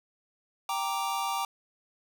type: chord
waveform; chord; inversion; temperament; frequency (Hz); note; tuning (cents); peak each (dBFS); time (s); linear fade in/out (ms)
square; G minor; none; equal; 784 / 932.3 / 1174.7; G5 / Bb5 / D6; 0 / 0 / 0; -34; 0.69-1.45; 2
effects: none